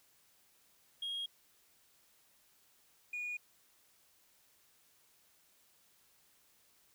sine tone pair in turn, 3268 / 2448 Hz, G#7 / D#7, -29 / -29 cents, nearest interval perfect fourth, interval 500 cents, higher first, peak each -35 / -36 dBFS, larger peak first, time 1.02-1.26 / 3.13-3.37 s, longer neither, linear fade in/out 5 ms, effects tanh soft clip ceiling -35 dBFS + white hiss -69 dBFS RMS until 6.94 s

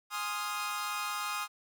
sawtooth chord, F minor seventh, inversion first, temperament equal, 830.6 / 1046.5 / 1244.5 / 1396.9 Hz, Ab5 / C6 / Eb6 / F6, 0 / 0 / 0 / 0 cents, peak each -38 / -37 / -32 / -38 dBFS, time 0.1-1.48 s, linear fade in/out 50 ms, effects none

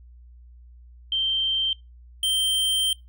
sine / square tone pair in turn, 3136 / 3136 Hz, G7 / G7, 0 / 0 cents, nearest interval unison, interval 0 cents, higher neither, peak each -21 dBFS, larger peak neither, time 1.12-1.73 / 2.23-2.93 s, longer second, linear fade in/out 2 ms, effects noise-tail reverb RT60 0.2 s tail -22 dB re dry + added 60 Hz sine -45 dBFS peak until 3.08 s

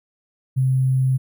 sine tone with sample-and-hold, 130.81 Hz, C3, in tune, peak -15 dBFS, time 0.56-1.18 s, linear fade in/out 20 ms, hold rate 11025 Hz, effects none

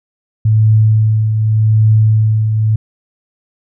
sine tone with tremolo, 109 Hz, A2, 16 cents flat, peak -5 dBFS, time 0.45-2.76 s, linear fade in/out 5 ms, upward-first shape triangle, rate 0.85 Hz, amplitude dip 50%, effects none

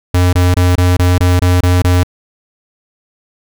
square tone bursts, 89.6 Hz, F2, 45 cents sharp, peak -8 dBFS, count 9, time 0.14-2.034 s, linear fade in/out 5 ms, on 190 ms, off 23 ms, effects none

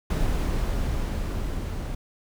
brown noise with level ramp, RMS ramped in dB -23 to -31 dBFS, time 0.1-1.95 s, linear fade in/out 5 ms, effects none

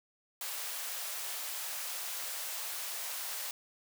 white high-pass noise, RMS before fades -39 dBFS, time 0.41-3.51 s, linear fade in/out 2 ms, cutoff 540 Hz, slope 24 dB/octave, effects none

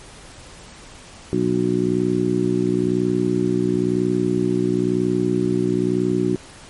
harmonic tone, 61 Hz, B1, 21 cents flat, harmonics 2 / 3 / 4 / 5 / 6, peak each -27 / -23 / -26 / -22 / -21 dBFS, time 1.33-6.36 s, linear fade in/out 0 ms, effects pink hiss -42 dBFS RMS until 6.69 s + MP3 48 kbps

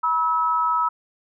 sine tone pair together, 970 / 1294.8 Hz, B5 / E6, -31 / -31 cents, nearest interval perfect fourth, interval 500 cents, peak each -22 / -20 dBFS, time 0.03-0.89 s, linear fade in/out 10 ms, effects none

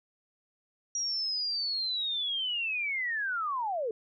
sine linear sweep, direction down, 5740 to 418 Hz, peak -29 dBFS, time 0.95-3.91 s, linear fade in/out 2 ms, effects none

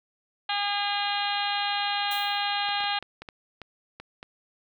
harmonic tone, 406.6 Hz, G#4, 37 cents flat, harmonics 2 / 3 / 4 / 5 / 6 / 7 / 8 / 9 / 10, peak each -29 / -36 / -34 / -38 / -37 / -35 / -34 / -37 / -35 dBFS, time 0.49-2.99 s, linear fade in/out 5 ms
violet noise with exponential decay, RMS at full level -36 dBFS, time 2.11-2.51 s, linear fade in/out 2 ms, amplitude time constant 86 ms
clicks, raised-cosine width 0.3 ms, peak -24 dBFS, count 9, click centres 2.689 / 2.806 / 2.84 / 3.026 / 3.22 / 3.288 / 3.617 / 4 / 4.229 s
effects none

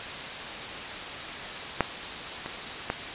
clicks, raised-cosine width 0.5 ms, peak -6 / -20 / -11 dBFS, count 3, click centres 1.807 / 2.461 / 2.901 s, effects white hiss -35 dBFS RMS until 3.14 s + resampled to 8000 Hz

